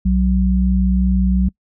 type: tone pair together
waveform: sine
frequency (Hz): 61.6 / 187.38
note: B1 / F#3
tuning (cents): -4 / +22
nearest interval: octave + perfect fifth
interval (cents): 1926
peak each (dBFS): -15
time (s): 0.05-1.49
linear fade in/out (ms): 10
effects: noise-tail reverb RT60 0.1 s tail -24 dB re dry